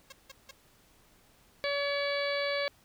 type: tone bursts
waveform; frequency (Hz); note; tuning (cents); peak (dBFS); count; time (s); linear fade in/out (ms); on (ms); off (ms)
5% pulse; 540; C#5; -45; -33; 3; 0.1-0.512; 5; 24; 170
type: harmonic tone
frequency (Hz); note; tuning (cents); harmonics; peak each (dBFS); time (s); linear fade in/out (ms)
568; C#5; +42; 1 / 2 / 3 / 4 / 5 / 6 / 7 / 8; -31 / -40 / -38 / -36 / -48 / -42 / -42 / -41; 1.64-2.68; 0
effects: pink hiss -63 dBFS RMS until 2.84 s